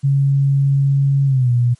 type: tone with pitch glide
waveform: sine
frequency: 138.59 to 121.35 Hz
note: C#3 to B2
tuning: 0 to -30 cents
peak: -11 dBFS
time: 0.03-1.75 s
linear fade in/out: 20 ms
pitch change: -230 cents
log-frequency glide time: 1.26-1.51 s
effects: white hiss -56 dBFS RMS until 1.79 s + MP3 48 kbps